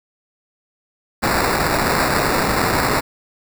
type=noise with sample-and-hold; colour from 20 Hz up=violet; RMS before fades=-18 dBFS; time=1.22-3.01 s; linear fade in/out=20 ms; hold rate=3150 Hz; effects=none